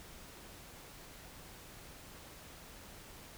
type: silence
effects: pink hiss -53 dBFS RMS until 3.37 s